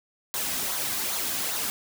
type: noise with flanger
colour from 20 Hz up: white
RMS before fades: -29 dBFS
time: 0.34-1.7 s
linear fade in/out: 0 ms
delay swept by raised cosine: 0.37 to 2.27 ms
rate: 2.5 Hz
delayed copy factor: -0.5
effects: none